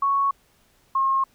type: tone pair in turn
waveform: sine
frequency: 1108.7 / 1075.9 Hz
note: C#6 / C6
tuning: 0 / +48 cents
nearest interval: minor second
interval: 52 cents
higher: first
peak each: -18 dBFS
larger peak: neither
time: 0.02-0.31 / 0.95-1.24 s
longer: neither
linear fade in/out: 5 ms
effects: pink hiss -61 dBFS RMS until 1.34 s

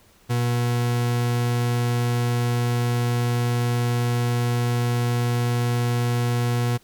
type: tone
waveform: 40% pulse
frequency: 120.5 Hz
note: B2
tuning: 42 cents flat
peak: -19 dBFS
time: 0.29-6.78 s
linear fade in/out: 20 ms
effects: pink hiss -56 dBFS RMS until 6.83 s

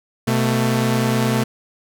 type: tone pair together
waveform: sawtooth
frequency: 126 / 222.2 Hz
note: B2 / A3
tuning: +35 / +17 cents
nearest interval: minor seventh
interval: 982 cents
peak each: -15 dBFS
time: 0.27-1.44 s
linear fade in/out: 10 ms
effects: none

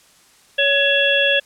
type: harmonic tone with a mistuned harmonic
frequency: 560 Hz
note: C#5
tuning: 18 cents sharp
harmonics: 1 / 3 / 5 / 6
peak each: -19 / -19 / -19 / -19 dBFS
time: 0.58-1.4 s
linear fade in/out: 10 ms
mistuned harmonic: 5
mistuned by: -56 cents
effects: white hiss -52 dBFS RMS until 1.45 s + low-pass 10000 Hz 12 dB/octave

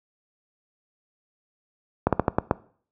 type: slowing click train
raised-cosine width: 1 ms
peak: -4 dBFS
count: 6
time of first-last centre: 2.07-2.511 s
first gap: 57 ms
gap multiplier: 1.22
effects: noise-tail reverb RT60 0.5 s tail -20 dB re dry + high-pass 60 Hz 12 dB/octave

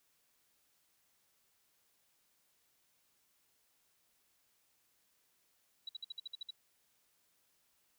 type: tone bursts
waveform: sine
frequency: 3910 Hz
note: B7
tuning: 18 cents flat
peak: -40 dBFS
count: 9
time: 5.87-6.507 s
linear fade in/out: 5 ms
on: 21 ms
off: 56 ms
effects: white hiss -75 dBFS RMS until 7.98 s

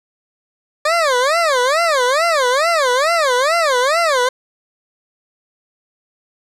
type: tone with vibrato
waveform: 20% pulse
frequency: 580 Hz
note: D5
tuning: 22 cents flat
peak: -8 dBFS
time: 0.85-4.29 s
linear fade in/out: 5 ms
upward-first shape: sine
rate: 2.3 Hz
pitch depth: 290 cents each way
effects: low-pass 8000 Hz 12 dB/octave + 7-bit

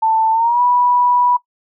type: tone with pitch glide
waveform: sine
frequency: 888 to 979.6 Hz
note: A5 to B5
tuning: +16 to -14 cents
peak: -11 dBFS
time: 0.02-1.37 s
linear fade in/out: 10 ms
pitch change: +170 cents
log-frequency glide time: 0.32-0.61 s
effects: noise-tail reverb RT60 0.1 s tail -19 dB re dry

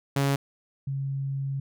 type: tone pair in turn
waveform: sawtooth / sine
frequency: 139.1 / 136.95 Hz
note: C#3 / C#3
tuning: +6 / -21 cents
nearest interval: unison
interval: 27 cents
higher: first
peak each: -18 / -27 dBFS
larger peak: first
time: 0.16-0.36 / 0.87-1.6 s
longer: second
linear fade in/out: 5 ms
effects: none

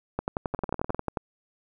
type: two click trains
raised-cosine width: 1 ms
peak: -17 / -13 dBFS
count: 9 / 12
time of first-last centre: 0.54-0.946 / 0.19-1.172 s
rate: 19.7 / 11.2 Hz
effects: none

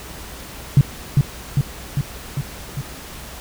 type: tone with echo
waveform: sine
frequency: 138.9 Hz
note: C#3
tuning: 4 cents sharp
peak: -6 dBFS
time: 0.77-0.81 s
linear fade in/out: 2 ms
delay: 400 ms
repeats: 5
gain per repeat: -3 dB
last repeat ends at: 2.81 s
effects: added 60 Hz sine -40 dBFS peak until 3.4 s + pink hiss -36 dBFS RMS until 3.4 s

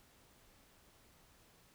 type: silence
effects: pink hiss -66 dBFS RMS until 1.74 s

